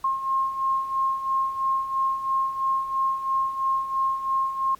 sine beating tone pair, 1067 / 1070 Hz, C6 / C6, +34 / +38 cents, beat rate 3 Hz, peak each -29 / -23 dBFS, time 0.04-4.75 s, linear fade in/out 5 ms, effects pink hiss -55 dBFS RMS until 4.79 s + AAC 64 kbps

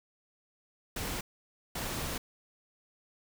pink noise bursts at uneven times, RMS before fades -36 dBFS, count 2, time 0.96-1.21 / 1.75-2.18 s, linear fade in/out 5 ms, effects none

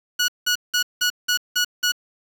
15% pulse tone bursts, 1462 Hz, F#6, 21 cents flat, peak -11 dBFS, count 7, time 0.19-1.921 s, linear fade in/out 10 ms, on 93 ms, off 180 ms, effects 7-bit

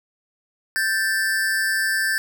square tone pair together, 1568 / 1760 Hz, G6 / A6, 0 / 0 cents, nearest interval major second, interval 200 cents, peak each -23 dBFS, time 0.76-2.18 s, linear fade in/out 0 ms, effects none

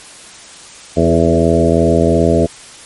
harmonic tone with a mistuned harmonic, 82.8 Hz, E2, 8 cents sharp, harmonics 1 / 2 / 3 / 4 / 5 / 6 / 7 / 8, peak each -17 / -16 / -16 / -17 / -16 / -18 / -18 / -17 dBFS, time 0.96-2.47 s, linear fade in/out 20 ms, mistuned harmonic 5, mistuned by +16 cents, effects white hiss -36 dBFS RMS until 2.85 s + MP3 48 kbps

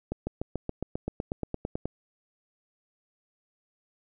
accelerating click train, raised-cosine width 2 ms, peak -17 dBFS, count 15, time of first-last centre 0.12-1.856 s, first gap 150 ms, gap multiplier 0.97, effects none

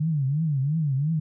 sine tone with vibrato, 146.83 Hz, D3, in tune, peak -21 dBFS, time 0-1.2 s, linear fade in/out 10 ms, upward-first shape triangle, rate 2.9 Hz, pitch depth 220 cents each way, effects none

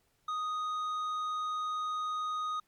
sine tone with tanh clipping, 1244.5 Hz, D#6, in tune, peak -33 dBFS, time 0.28-2.6 s, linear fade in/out 5 ms, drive 7 dB, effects pink hiss -73 dBFS RMS until 2.67 s + MP3 96 kbps

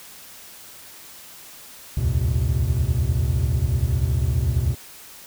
triangle tone cluster, 66 / 76.7 / 86.3 / 114.8 / 129.8 Hz, C2 / D#2 / F2 / A#2 / C3, +16 / -24 / -20 / -26 / -13 cents, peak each -23 dBFS, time 1.97-4.75 s, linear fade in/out 5 ms, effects white hiss -43 dBFS RMS until 5.26 s

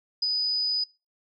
sine tone with ADSR envelope, 4978 Hz, D#8, in tune, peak -21 dBFS, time 0.22-0.84 s, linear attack 7 ms, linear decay 25 ms, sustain -2 dB, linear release 5 ms, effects noise-tail reverb RT60 0.3 s tail -25 dB re dry

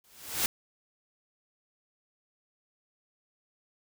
white noise with exponential growth, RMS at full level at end -25 dBFS, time 0.04-0.46 s, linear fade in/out 1 ms, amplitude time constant 90 ms, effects none

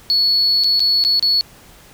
sine tone with dropouts, 4400 Hz, C#8, 14 cents flat, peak -11 dBFS, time 0.1-1.41 s, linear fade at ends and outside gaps 0 ms, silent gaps 0.637-0.643 / 0.795-0.803 / 1.039-1.049 / 1.195-1.226 s, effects tanh soft clip ceiling -8 dBFS + pink hiss -45 dBFS RMS until 1.93 s

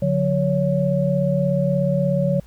sine tone cluster, 144.1 / 180.8 / 561 Hz, D3 / F#3 / C#5, -33 / -40 / +21 cents, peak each -21 dBFS, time 0.02-2.4 s, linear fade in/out 5 ms, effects added 56 Hz sine -44 dBFS peak until 2.46 s + pink hiss -55 dBFS RMS until 2.46 s

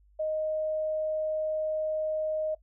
sine tone, 622.3 Hz, D#5, in tune, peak -27 dBFS, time 0.19-2.55 s, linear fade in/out 10 ms, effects noise-tail reverb RT60 0.1 s tail -19 dB re dry + added 50 Hz sine -58 dBFS peak until 2.62 s

